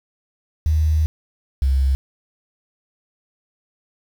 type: tone pair in turn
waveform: sine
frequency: 77.78 / 67.02 Hz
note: D#2 / C2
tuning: 0 / +42 cents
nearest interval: minor third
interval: 258 cents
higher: first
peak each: -14 dBFS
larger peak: neither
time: 0.66-1.06 / 1.62-1.95 s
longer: first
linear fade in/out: 0 ms
effects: 7-bit